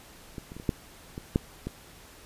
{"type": "clicks", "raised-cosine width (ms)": 3, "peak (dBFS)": [-23, -29, -27, -28, -11, -23, -9, -19], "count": 8, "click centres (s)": [0.382, 0.519, 0.566, 0.599, 0.692, 1.179, 1.359, 1.67], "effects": ["pink hiss -51 dBFS RMS until 2.25 s", "resampled to 32000 Hz"]}